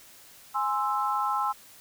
sine chord, Ab augmented, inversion none, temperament equal, 830.6 / 1046.5 / 1318.5 Hz, Ab5 / C6 / E6, 0 / 0 / 0 cents, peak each -29 dBFS, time 0.54-1.53 s, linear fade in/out 20 ms, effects white hiss -52 dBFS RMS until 1.8 s

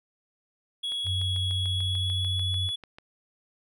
triangle tone with pitch glide, 3346 to 3397 Hz, G#7 to G#7, +12 to +38 cents, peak -27 dBFS, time 0.83-2.76 s, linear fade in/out 10 ms, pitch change +26 cents, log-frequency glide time 1.55-2.52 s
click train, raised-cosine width 0.3 ms, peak -29 dBFS, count 15, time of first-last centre 0.92-2.985 s, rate 6.78 Hz
sine tone, 92.5 Hz, F#2, in tune, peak -27 dBFS, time 1.04-2.71 s, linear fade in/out 50 ms
effects none

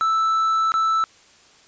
triangle tone with dropouts, 1318.5 Hz, E6, in tune, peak -15 dBFS, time 0.01-1.04 s, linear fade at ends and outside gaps 0 ms, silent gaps 0.719-0.74 s, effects white hiss -52 dBFS RMS until 1.67 s + resampled to 16000 Hz

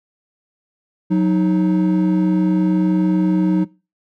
triangle tone pair together, 183.23 / 312.3 Hz, F#3 / D#4, -17 / +7 cents, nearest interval major sixth, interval 924 cents, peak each -12 / -15 dBFS, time 1.1-3.65 s, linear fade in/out 20 ms, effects noise-tail reverb RT60 0.3 s tail -22 dB re dry + tanh soft clip ceiling -3 dBFS

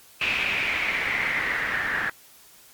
white noise with low-pass filter sweep, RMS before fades -26 dBFS, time 0.21-2.1 s, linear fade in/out 5 ms, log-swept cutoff 2600 to 1700 Hz, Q 6.4, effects white hiss -52 dBFS RMS until 2.73 s + Opus 48 kbps

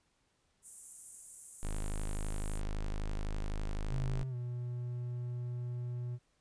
white high-pass noise, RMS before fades -46 dBFS, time 0.62-2.62 s, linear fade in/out 50 ms, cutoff 7300 Hz, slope 48 dB/octave
square tone, 25.94 Hz, G#0, 1 cent flat, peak -34 dBFS, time 1.63-4.23 s, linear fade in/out 0 ms
triangle tone with pitch glide, 130.81 to 122.05 Hz, C3 to B2, 0 to -20 cents, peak -34 dBFS, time 3.89-6.19 s, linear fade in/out 50 ms, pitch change -120 cents, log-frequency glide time 4.29-4.35 s
effects pink hiss -75 dBFS RMS until 6.4 s + resampled to 22050 Hz

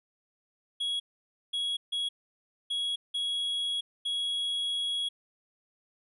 triangle tone bursts at uneven times, 3328 Hz, G#7, 3 cents sharp, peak -27 dBFS, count 6, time 0.8-1 / 1.53-1.77 / 1.92-2.09 / 2.7-2.96 / 3.14-3.81 / 4.05-5.09 s, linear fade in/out 10 ms, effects resampled to 32000 Hz

